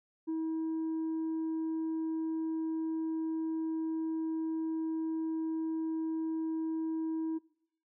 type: tone with tanh clipping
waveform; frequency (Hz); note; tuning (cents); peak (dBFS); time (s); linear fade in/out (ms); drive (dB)
sine; 321.3; E4; -44; -32; 0.27-7.39; 20; 2
effects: noise-tail reverb RT60 0.7 s tail -22 dB re dry